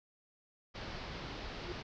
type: low-pass noise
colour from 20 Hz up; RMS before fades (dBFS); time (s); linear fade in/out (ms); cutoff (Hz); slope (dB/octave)
pink; -44; 0.74-1.83; 20; 5200; 48
type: tone with exponential growth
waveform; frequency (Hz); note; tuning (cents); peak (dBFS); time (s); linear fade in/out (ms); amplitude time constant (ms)
sine; 352.4; F4; +16; -37; 1.52-1.72; 2; 43
effects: none